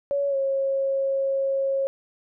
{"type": "tone with pitch glide", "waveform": "sine", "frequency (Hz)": [563, 543.5], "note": ["C#5", "C#5"], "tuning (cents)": [27, -34], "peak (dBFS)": -21, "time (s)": [0.11, 1.87], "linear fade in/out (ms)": 0, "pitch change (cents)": -61, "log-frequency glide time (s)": [0.29, 0.36], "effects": []}